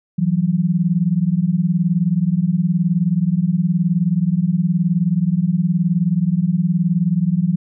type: beating tone pair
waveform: sine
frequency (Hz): 164.81 / 183.81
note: E3 / F#3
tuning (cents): 0 / -11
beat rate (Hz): 19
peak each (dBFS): -17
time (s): 0.18-7.56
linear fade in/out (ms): 10
effects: none